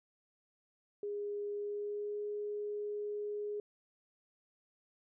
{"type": "tone with pitch glide", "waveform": "sine", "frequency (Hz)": [410.5, 415.5], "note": ["G#4", "G#4"], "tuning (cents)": [-20, 1], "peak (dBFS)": -36, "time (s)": [1.03, 3.6], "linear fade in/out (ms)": 2, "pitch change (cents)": 21, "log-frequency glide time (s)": [1.53, 2.22], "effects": []}